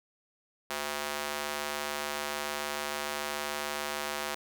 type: tone with high-pass filter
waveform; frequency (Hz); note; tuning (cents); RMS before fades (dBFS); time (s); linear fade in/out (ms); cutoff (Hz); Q
square; 73.42; D2; 0; -35; 0.7-4.35; 5; 670; 0.61
effects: none